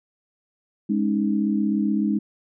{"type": "chord", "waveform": "sine", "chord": "Ab suspended fourth", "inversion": "none", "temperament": "equal with one note detuned", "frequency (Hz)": [207.7, 275, 311.1], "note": ["Ab3", "Db4", "Eb4"], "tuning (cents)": [0, -14, 0], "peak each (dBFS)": [-21, -27, -25], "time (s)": [0.89, 2.19], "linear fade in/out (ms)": 10, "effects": []}